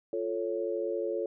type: chord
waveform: sine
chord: F augmented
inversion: none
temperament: equal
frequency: 349.2 / 440 / 554.4 Hz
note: F4 / A4 / C#5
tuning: 0 / 0 / 0 cents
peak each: -34 / -33 / -34 dBFS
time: 0.13-1.26 s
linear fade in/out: 2 ms
effects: none